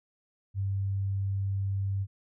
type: tone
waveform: sine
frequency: 98 Hz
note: G2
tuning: in tune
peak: -27 dBFS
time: 0.54-2.07 s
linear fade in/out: 50 ms
effects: none